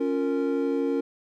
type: chord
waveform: triangle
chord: Bb minor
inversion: first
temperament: equal with one note detuned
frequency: 277.2 / 349.2 / 461.6 Hz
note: Db4 / F4 / Bb4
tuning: 0 / 0 / -17 cents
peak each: -24 / -29 / -25 dBFS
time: 0-1.01 s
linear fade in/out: 10 ms
effects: none